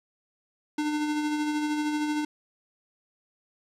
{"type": "tone with tremolo", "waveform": "square", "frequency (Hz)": 300, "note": "D4", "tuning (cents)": 37, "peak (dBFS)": -25, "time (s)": [0.78, 2.25], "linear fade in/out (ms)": 5, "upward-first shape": "sine", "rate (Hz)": 13, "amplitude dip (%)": 35, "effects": ["low-pass 8000 Hz 12 dB/octave", "10-bit"]}